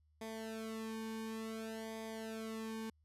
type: tone with flanger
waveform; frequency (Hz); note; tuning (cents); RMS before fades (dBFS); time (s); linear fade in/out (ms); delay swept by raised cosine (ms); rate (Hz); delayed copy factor
sawtooth; 222.1; A3; +16; -44; 0.21-2.9; 5; 0.71 to 1.54; 0.56; -0.9
effects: added 76 Hz sine -69 dBFS peak until 3.04 s + resampled to 32000 Hz